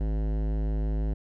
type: tone with hard clipping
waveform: sine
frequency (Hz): 53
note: G#1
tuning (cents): +36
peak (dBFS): -27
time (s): 0-1.14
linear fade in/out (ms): 10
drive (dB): 17
effects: none